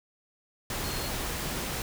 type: tone in noise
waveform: sine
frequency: 4264 Hz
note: C8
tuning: 32 cents sharp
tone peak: -41 dBFS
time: 0.84-1.09 s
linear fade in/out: 2 ms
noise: pink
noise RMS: -33 dBFS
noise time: 0.7-1.82 s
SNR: -11 dB
effects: none